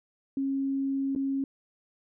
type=tone with dropouts; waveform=sine; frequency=272.3 Hz; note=C#4; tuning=31 cents flat; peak=-26 dBFS; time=0.37-1.44 s; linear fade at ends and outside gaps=2 ms; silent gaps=1.151-1.16 s; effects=none